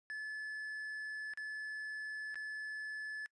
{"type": "tone with dropouts", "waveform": "triangle", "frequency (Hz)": 1727, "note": "A6", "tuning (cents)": -33, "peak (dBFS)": -38, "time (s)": [0.1, 3.26], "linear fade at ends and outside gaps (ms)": 0, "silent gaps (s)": [[1.336, 1.374], [2.344, 2.356]], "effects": ["noise-tail reverb RT60 0.1 s tail -24 dB re dry", "resampled to 24000 Hz"]}